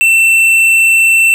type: tone with tanh clipping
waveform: sine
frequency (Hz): 2685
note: E7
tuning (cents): +31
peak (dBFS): -7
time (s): 0.01-1.34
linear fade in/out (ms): 0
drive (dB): 11
effects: none